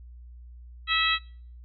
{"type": "harmonic tone", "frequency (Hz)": 650, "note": "E5", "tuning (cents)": -24, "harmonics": [2, 3, 4, 5, 6], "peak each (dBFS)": [-28, -28, -28, -28, -28], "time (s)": [0.87, 1.19], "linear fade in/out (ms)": 50, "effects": ["noise-tail reverb RT60 0.5 s tail -25 dB re dry", "added 60 Hz sine -43 dBFS peak until 1.64 s"]}